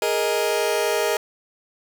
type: chord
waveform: sawtooth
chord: Ab suspended second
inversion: none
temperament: just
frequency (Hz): 415.3 / 467.2 / 623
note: Ab4 / Bb4 / Eb5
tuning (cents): 0 / +4 / +2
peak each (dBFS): -20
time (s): 0.02-1.17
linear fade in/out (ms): 2
effects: 9-bit

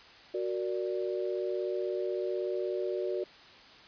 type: chord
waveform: sine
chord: Gb augmented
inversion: none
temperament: equal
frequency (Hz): 370 / 466.2 / 587.3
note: Gb4 / Bb4 / D5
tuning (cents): 0 / 0 / 0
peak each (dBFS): -32 / -37 / -36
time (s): 0.34-3.24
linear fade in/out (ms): 5
effects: white hiss -53 dBFS RMS until 3.87 s + resampled to 11025 Hz

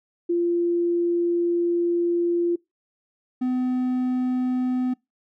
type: tone pair in turn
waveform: sine / triangle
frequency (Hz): 345 / 253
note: F4 / B3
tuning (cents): -21 / +42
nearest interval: perfect fourth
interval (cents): 537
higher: first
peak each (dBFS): -19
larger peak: neither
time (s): 0.29-2.56 / 3.41-4.94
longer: first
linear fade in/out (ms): 10
effects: noise-tail reverb RT60 0.2 s tail -24 dB re dry

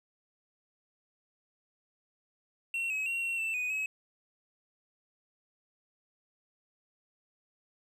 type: tone with pitch steps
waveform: triangle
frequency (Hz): 2724 / 2556 / 2742 / 2727 / 2666 / 2486 / 2561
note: F7 / D#7 / F7 / F7 / E7 / D#7 / D#7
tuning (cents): -44 / +46 / -32 / -42 / +19 / -2 / +49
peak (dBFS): -29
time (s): 2.74-3.86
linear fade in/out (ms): 2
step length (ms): 160
effects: none

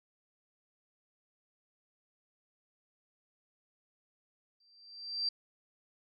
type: tone with exponential growth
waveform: sine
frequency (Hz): 4699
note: D8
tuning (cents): 0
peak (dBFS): -28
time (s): 4.6-5.29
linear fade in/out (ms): 5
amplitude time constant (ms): 150
effects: none

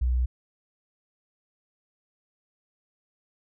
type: tone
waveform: sine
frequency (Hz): 62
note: B1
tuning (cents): +7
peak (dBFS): -21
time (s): 0.01-0.26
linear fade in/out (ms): 10
effects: none

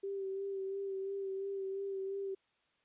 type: tone with vibrato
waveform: sine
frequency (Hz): 390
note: G4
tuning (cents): -9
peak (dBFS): -36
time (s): 0.03-2.35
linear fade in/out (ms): 10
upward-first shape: sine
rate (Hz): 2.9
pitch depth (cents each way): 27
effects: white hiss -75 dBFS RMS until 2.84 s + resampled to 8000 Hz

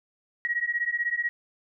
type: beating tone pair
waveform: sine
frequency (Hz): 1896 / 1912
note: A#6 / A#6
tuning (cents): +29 / +43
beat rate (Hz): 16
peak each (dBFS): -28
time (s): 0.45-1.29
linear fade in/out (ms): 0
effects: none

